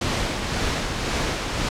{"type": "noise with tremolo", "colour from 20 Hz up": "pink", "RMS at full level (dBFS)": -23, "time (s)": [0.01, 1.69], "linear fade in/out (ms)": 5, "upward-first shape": "sine", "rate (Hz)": 1.9, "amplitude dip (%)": 35, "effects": ["low-pass 6000 Hz 12 dB/octave"]}